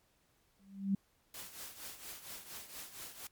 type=tone with exponential growth; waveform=sine; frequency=196 Hz; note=G3; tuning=in tune; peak=-26 dBFS; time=0.59-0.95 s; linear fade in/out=5 ms; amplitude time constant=77 ms
type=noise with tremolo; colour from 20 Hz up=white; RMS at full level=-45 dBFS; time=1.34-3.27 s; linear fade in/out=2 ms; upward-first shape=triangle; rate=4.3 Hz; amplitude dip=75%
effects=pink hiss -73 dBFS RMS until 3.31 s + MP3 96 kbps